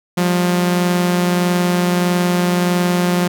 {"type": "tone pair together", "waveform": "sawtooth", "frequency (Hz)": [177.32, 198.9], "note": ["F3", "G3"], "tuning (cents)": [27, 25], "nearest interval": "major second", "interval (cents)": 198, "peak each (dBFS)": [-10, -21], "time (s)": [0.17, 3.28], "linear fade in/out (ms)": 10, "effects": []}